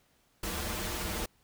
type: noise with comb filter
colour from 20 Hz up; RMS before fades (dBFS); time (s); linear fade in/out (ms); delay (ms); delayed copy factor
pink; -35; 0.43-1.26; 5; 7.3; -0.9
effects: pink hiss -69 dBFS RMS until 1.43 s